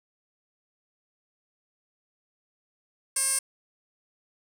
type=tone with band-pass filter; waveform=15% pulse; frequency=537 Hz; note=C5; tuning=45 cents sharp; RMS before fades=-26 dBFS; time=3.16-3.39 s; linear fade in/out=5 ms; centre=9000 Hz; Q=4.3; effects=none